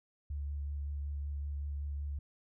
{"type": "tone with vibrato", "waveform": "sine", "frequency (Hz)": 71.8, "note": "D2", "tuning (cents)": -39, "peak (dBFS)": -35, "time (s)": [0.3, 2.19], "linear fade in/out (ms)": 5, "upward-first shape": "sine", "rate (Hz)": 5.3, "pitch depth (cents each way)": 17, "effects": []}